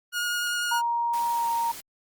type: tone with vibrato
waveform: sawtooth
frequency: 1435 Hz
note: F6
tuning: 47 cents sharp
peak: -22 dBFS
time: 0.12-0.82 s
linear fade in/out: 50 ms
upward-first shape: sine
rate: 10 Hz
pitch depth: 10 cents each way
type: tone with pitch glide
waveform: sine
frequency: 940 to 929.7 Hz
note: A#5 to A#5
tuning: +14 to -5 cents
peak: -23 dBFS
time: 0.71-1.72 s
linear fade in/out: 10 ms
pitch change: -19 cents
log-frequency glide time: 1.33-1.49 s
type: noise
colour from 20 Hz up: white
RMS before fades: -40 dBFS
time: 1.13-1.81 s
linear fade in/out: 10 ms
effects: Opus 32 kbps